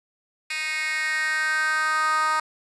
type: tone with high-pass filter sweep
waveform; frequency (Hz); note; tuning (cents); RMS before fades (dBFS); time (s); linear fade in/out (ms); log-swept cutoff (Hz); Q
10% pulse; 311.1; D#4; 0; -24; 0.5-2.4; 5; 2500 to 1100; 4.3
effects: resampled to 24000 Hz